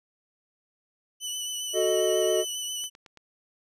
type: tone with vibrato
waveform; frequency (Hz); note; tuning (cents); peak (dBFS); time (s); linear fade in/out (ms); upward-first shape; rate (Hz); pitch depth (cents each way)
20% pulse; 2983; F#7; +13; -25; 1.2-2.9; 50; triangle; 7.4; 27
type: chord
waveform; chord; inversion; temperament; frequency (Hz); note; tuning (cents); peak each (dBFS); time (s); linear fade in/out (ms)
triangle; D# diminished; first; equal; 370 / 440 / 622.3; F#4 / A4 / D#5; 0 / 0 / 0; -24 / -25 / -24; 1.73-2.45; 50
type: click train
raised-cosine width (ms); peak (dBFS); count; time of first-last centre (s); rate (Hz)
0.2; -31; 4; 2.84-3.173; 9
effects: none